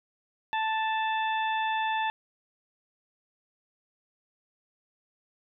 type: harmonic tone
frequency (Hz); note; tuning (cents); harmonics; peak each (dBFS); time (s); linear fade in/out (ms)
880; A5; 0; 1 / 2 / 3 / 4; -27 / -33 / -37 / -39; 0.53-2.1; 0
effects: none